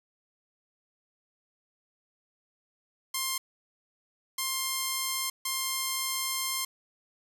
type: tone bursts at uneven times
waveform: 5% pulse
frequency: 1057 Hz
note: C6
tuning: 17 cents sharp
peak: -17 dBFS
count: 3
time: 3.14-3.38 / 4.38-5.3 / 5.45-6.65 s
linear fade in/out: 5 ms
effects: none